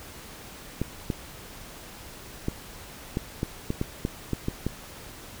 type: clicks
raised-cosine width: 3 ms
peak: -13 dBFS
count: 11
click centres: 0.816 / 1.102 / 2.484 / 3.171 / 3.431 / 3.704 / 3.814 / 4.051 / 4.333 / 4.484 / 4.666 s
effects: pink hiss -44 dBFS RMS until 5.4 s